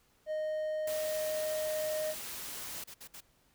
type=tone; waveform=triangle; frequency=619 Hz; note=D#5; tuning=9 cents flat; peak=-30 dBFS; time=0.26-2.15 s; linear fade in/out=50 ms
type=noise; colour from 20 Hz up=white; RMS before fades=-42 dBFS; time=0.87-2.84 s; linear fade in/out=5 ms
type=noise bursts; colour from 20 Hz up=white; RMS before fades=-48 dBFS; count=4; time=2.74-3.208 s; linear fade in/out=10 ms; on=72 ms; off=60 ms
effects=pink hiss -69 dBFS RMS until 3.54 s